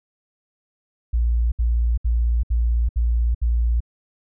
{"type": "tone bursts", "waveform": "sine", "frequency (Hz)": 58.27, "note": "A#1", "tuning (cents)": 0, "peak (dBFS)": -16, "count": 6, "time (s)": [1.13, 3.805], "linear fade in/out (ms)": 10, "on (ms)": 390, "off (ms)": 67, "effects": []}